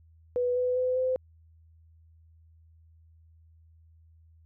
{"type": "tone with pitch steps", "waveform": "sine", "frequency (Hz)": [492.7, 499.6, 506.6, 513.6], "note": ["B4", "B4", "B4", "C5"], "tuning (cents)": [-4, 20, 44, -32], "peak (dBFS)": -24, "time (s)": [0.36, 1.16], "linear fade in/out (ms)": 0, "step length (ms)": 200, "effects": ["added 81 Hz sine -55 dBFS peak until 4.45 s"]}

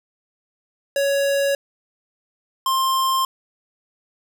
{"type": "tone pair in turn", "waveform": "square", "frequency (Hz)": [558, 1055.3], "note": ["C#5", "C6"], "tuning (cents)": [11, 14], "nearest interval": "major seventh", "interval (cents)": 1103, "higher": "second", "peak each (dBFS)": -18, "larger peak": "neither", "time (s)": [[0.96, 1.55], [2.66, 3.25]], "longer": "neither", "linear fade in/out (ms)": 2, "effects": []}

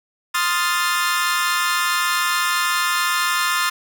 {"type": "chord", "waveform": "sawtooth", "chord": "F dominant seventh", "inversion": "second", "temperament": "equal", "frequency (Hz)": [1046.5, 1244.5, 1396.9, 1760], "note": ["C6", "Eb6", "F6", "A6"], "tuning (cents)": [0, 0, 0, 0], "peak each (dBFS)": -20, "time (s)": [0.34, 3.7], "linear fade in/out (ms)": 10, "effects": []}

